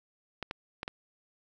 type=clicks; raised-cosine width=0.3 ms; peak=-19 dBFS; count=4; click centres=0.427 / 0.511 / 0.831 / 0.879 s; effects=none